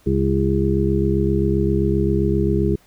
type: harmonic tone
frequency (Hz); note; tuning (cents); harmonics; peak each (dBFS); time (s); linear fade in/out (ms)
67.6; C#2; -43; 1 / 2 / 3 / 5 / 6; -22 / -22 / -22 / -22 / -22; 0.06-2.76; 10
effects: pink hiss -55 dBFS RMS until 2.86 s